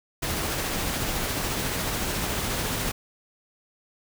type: noise with tremolo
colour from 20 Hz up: pink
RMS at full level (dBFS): -27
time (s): 0.22-2.92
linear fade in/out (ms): 10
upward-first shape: triangle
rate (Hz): 14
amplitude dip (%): 25
effects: none